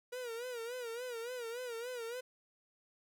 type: tone with vibrato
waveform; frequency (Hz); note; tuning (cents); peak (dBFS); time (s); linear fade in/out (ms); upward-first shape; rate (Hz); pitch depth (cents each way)
45% pulse; 479.5; A#4; +49; -40; 0.12-2.21; 10; sine; 3.5; 100
effects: none